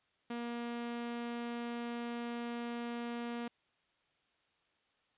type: tone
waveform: sawtooth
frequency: 237.1 Hz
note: A#3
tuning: 30 cents sharp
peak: -34 dBFS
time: 0.3-3.48 s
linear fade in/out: 5 ms
effects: white hiss -75 dBFS RMS until 5.17 s + resampled to 8000 Hz